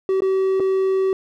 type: tone with dropouts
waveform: triangle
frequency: 382 Hz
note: G4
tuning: 45 cents flat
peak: -14 dBFS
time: 0.09-1.13 s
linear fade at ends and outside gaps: 1 ms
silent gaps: 0.205-0.22 / 0.598-0.603 s
effects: none